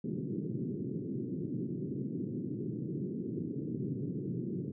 pink band-pass noise, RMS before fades -37 dBFS, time 0.04-4.72 s, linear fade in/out 5 ms, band 120 to 390 Hz, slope 48 dB/octave, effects none

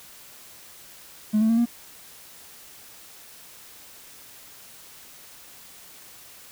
triangle tone with pitch steps, 213.3 / 220.8 / 228.6 / 236.7 Hz, G#3 / A3 / A#3 / A#3, +46 / +6 / -34 / +27 cents, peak -14 dBFS, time 1.33-1.658 s, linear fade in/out 20 ms, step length 82 ms, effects tanh soft clip ceiling -13 dBFS + white hiss -47 dBFS RMS until 6.51 s

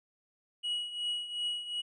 triangle tone with tremolo, 2912 Hz, F#7, 28 cents flat, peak -28 dBFS, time 0.63-1.82 s, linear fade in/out 20 ms, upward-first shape triangle, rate 2.7 Hz, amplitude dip 75%, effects resampled to 22050 Hz

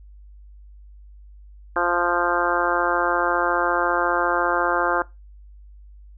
harmonic tone, 174.6 Hz, F3, in tune, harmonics 2 / 3 / 4 / 5 / 6 / 7 / 8 / 9, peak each -27 / -27 / -27 / -27 / -27 / -27 / -27 / -27 dBFS, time 1.76-5.02 s, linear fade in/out 2 ms, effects noise-tail reverb RT60 0.2 s tail -18 dB re dry + added 50 Hz sine -42 dBFS peak until 6.17 s

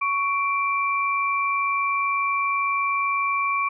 sine tone pair together, 1116 / 2349 Hz, C#6 / D7, +11 / 0 cents, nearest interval octave + minor second, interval 1289 cents, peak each -22 / -25 dBFS, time 0.01-3.69 s, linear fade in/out 10 ms, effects none

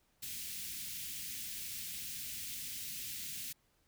white band-stop noise, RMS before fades -43 dBFS, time 0.22-3.53 s, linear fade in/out 10 ms, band 250 to 2100 Hz, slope 24 dB/octave, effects pink hiss -74 dBFS RMS until 3.87 s

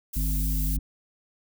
violet noise, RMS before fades -34 dBFS, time 0.13-0.77 s, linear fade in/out 10 ms
harmonic tone, 51.7 Hz, G#1, 7 cents flat, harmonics 1 / 3 / 5, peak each -24 / -33 / -37 dBFS, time 0.16-0.79 s, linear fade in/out 5 ms
effects none

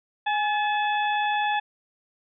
harmonic tone with a mistuned harmonic, 861 Hz, A5, 38 cents flat, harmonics 1 / 2 / 3 / 4, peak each -23 / -29 / -33 / -35 dBFS, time 0.26-1.6 s, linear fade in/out 10 ms, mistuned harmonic 1, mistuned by -59 cents, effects none

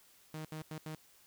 sawtooth tone bursts at uneven times, 156.1 Hz, D#3, 6 cents sharp, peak -37 dBFS, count 4, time 0.34-0.45 / 0.52-0.62 / 0.71-0.78 / 0.86-0.95 s, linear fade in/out 2 ms, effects white hiss -64 dBFS RMS until 1.26 s

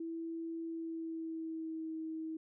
sine tone with pitch glide, 329.6 to 319.3 Hz, E4 to D#4, 0 to +45 cents, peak -38 dBFS, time 0-2.37 s, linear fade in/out 5 ms, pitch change -55 cents, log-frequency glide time 0.64-1.96 s, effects none

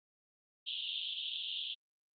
pink band-pass noise, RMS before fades -40 dBFS, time 0.66-1.75 s, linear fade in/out 20 ms, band 2900 to 3700 Hz, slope 96 dB/octave, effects Opus 48 kbps

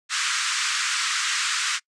pink band-pass noise, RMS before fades -25 dBFS, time 0.09-1.8 s, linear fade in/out 50 ms, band 1200 to 8400 Hz, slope 48 dB/octave, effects noise-tail reverb RT60 0.1 s tail -25 dB re dry

